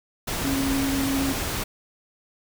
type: tone in noise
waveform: sine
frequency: 272.4 Hz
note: C#4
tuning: 30 cents flat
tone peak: -23 dBFS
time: 0.44-1.33 s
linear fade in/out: 10 ms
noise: pink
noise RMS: -28 dBFS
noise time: 0.27-1.64 s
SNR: +2 dB
effects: none